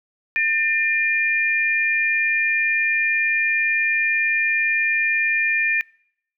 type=tone pair together; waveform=sine; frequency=1800 / 2403 Hz; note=A6 / D7; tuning=+39 / +39 cents; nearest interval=perfect fourth; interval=500 cents; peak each=-21 / -19 dBFS; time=0.36-5.81 s; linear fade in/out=0 ms; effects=noise-tail reverb RT60 0.7 s tail -25 dB re dry